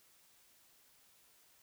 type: silence
effects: white hiss -67 dBFS RMS until 1.62 s